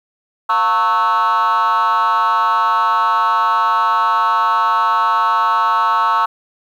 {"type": "tone with frequency modulation", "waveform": "sine", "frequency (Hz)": 1105, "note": "C#6", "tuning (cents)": -6, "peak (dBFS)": -9, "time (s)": [0.49, 6.26], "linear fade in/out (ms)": 10, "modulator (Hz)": 201, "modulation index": 1.3, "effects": ["tanh soft clip ceiling -11 dBFS", "8-bit"]}